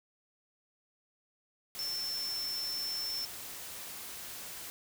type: tone in noise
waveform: sine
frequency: 5360 Hz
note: E8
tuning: 28 cents sharp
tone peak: -34 dBFS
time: 1.79-3.25 s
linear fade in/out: 0 ms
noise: white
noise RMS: -44 dBFS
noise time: 1.75-4.7 s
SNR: +7 dB
effects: none